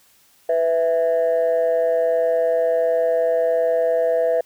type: tone pair together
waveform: sine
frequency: 497.9 / 659.3 Hz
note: B4 / E5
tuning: +14 / 0 cents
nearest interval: perfect fourth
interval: 486 cents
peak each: -17 dBFS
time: 0.49-4.41 s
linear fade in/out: 5 ms
effects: tanh soft clip ceiling -12 dBFS + white hiss -56 dBFS RMS until 4.45 s